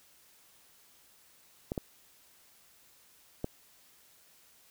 clicks, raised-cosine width 2 ms, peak -19 dBFS, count 3, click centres 1.719 / 1.778 / 3.444 s, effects white hiss -62 dBFS RMS until 4.7 s

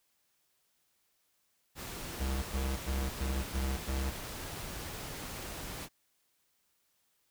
pink noise, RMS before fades -42 dBFS, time 1.75-5.89 s, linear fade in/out 50 ms
square tone bursts, 66.5 Hz, C2, 29 cents sharp, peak -32 dBFS, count 6, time 2.19-4.11 s, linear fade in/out 20 ms, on 240 ms, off 96 ms
effects white hiss -75 dBFS RMS until 7.3 s

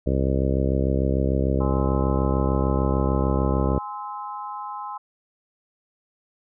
harmonic tone, 66.7 Hz, C2, 34 cents sharp, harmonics 1 / 2 / 3 / 4 / 5 / 6 / 7 / 8 / 9, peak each -23 / -26 / -28 / -29 / -30 / -31 / -31 / -32 / -33 dBFS, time 0.06-3.79 s, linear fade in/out 10 ms
sine chord, Ab augmented, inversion none, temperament just, 830.6 / 1038.3 / 1297.8 Hz, Ab5 / C6 / E6, 0 / -14 / -27 cents, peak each -34 / -33 / -38 dBFS, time 1.6-4.98 s, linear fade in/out 10 ms
effects none

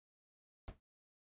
brown noise with exponential decay, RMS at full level -42 dBFS, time 0.68-0.8 s, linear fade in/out 0 ms, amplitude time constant 24 ms, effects resampled to 8000 Hz

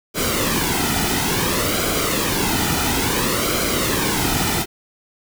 pink noise with flanger, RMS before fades -20 dBFS, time 0.14-4.66 s, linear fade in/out 50 ms, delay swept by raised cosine 1.1 to 1.85 ms, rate 0.58 Hz, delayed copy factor -0.6, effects none

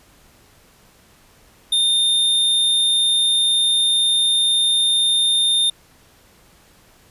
square tone, 3631 Hz, A#7, 46 cents flat, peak -15 dBFS, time 1.72-5.7 s, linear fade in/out 5 ms, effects pink hiss -52 dBFS RMS until 7.1 s + resampled to 32000 Hz

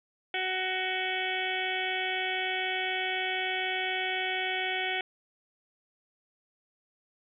harmonic tone with a mistuned harmonic, 373 Hz, F#4, 14 cents sharp, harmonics 1 / 2 / 4 / 5 / 6 / 7 / 8 / 9, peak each -38 / -35 / -38 / -37 / -34 / -40 / -38 / -39 dBFS, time 0.34-5.01 s, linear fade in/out 2 ms, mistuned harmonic 8, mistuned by +31 cents, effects none

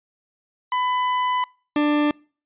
40% pulse tone pair in turn, 1000 / 296 Hz, B5 / D4, +21 / +14 cents, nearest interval octave + major sixth, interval 2107 cents, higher first, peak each -19 / -16 dBFS, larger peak second, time 0.72-1.44 / 1.76-2.11 s, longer first, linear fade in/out 2 ms, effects noise-tail reverb RT60 0.4 s tail -26 dB re dry + resampled to 8000 Hz

